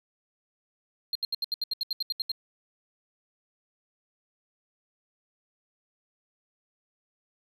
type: tone bursts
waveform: triangle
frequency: 4200 Hz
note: C8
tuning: 6 cents sharp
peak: -25 dBFS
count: 13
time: 1.13-2.317 s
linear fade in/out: 2 ms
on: 23 ms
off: 74 ms
effects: 11-bit